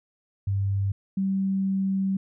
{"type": "tone pair in turn", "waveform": "sine", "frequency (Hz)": [98.7, 192.89], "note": ["G2", "G3"], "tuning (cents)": [12, -28], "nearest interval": "octave", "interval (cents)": 1160, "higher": "second", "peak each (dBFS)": -22, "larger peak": "neither", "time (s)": [[0.47, 0.92], [1.17, 2.17]], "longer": "second", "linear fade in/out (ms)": 5, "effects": []}